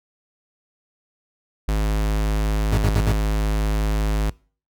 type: tone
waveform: square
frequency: 52.6 Hz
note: G#1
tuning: 23 cents sharp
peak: -19 dBFS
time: 1.68-4.3 s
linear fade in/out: 5 ms
type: tone bursts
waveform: 40% pulse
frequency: 103.83 Hz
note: G#2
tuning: in tune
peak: -17 dBFS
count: 4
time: 2.72-3.122 s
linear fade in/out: 5 ms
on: 57 ms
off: 58 ms
effects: noise-tail reverb RT60 0.4 s tail -23 dB re dry